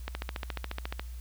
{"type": "click train", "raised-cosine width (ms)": 0.3, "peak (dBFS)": -18, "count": 14, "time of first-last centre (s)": [0.08, 0.995], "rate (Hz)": 14.2, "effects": ["added 60 Hz sine -38 dBFS peak until 1.2 s", "white hiss -57 dBFS RMS until 1.2 s"]}